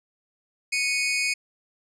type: tone pair together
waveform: sawtooth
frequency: 2216 / 2489 Hz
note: C#7 / D#7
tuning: -1 / 0 cents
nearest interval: major second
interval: 201 cents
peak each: -22 dBFS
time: 0.72-1.34 s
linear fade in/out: 10 ms
effects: resampled to 22050 Hz